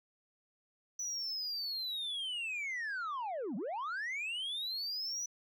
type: linear two-way sweep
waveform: sine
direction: down then up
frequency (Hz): 5970 to 174.61 to 5970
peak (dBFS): -33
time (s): 0.99-5.26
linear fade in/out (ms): 5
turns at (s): 3.56
effects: tanh soft clip ceiling -35 dBFS